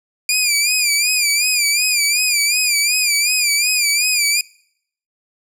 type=tone with vibrato; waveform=15% pulse; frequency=2400 Hz; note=D7; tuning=37 cents sharp; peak=-7 dBFS; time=0.29-4.41 s; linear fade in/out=2 ms; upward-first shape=sine; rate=2.7 Hz; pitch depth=90 cents each way; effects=noise-tail reverb RT60 0.7 s tail -25 dB re dry